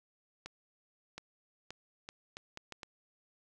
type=accelerating click train; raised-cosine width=0.2 ms; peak=-26 dBFS; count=8; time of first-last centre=0.46-2.832 s; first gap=720 ms; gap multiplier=0.73; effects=none